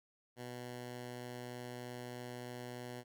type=tone; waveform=10% pulse; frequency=123.2 Hz; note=B2; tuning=4 cents flat; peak=-36 dBFS; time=0.36-3.04 s; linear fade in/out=50 ms; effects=none